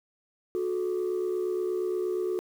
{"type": "tone pair together", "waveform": "sine", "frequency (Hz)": [364.8, 433.3], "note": ["F#4", "A4"], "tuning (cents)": [-24, -27], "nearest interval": "minor third", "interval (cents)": 297, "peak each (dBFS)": [-26, -30], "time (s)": [0.55, 2.39], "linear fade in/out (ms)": 0, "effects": ["tanh soft clip ceiling -23 dBFS", "9-bit"]}